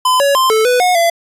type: tone with pitch steps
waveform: square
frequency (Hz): 1016 / 562 / 1044 / 438.2 / 495.5 / 726 / 678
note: B5 / C#5 / C6 / A4 / B4 / F#5 / E5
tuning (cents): +49 / +24 / -4 / -7 / +6 / -33 / +49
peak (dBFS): -10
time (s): 0.05-1.1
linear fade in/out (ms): 5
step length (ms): 150
effects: resampled to 32000 Hz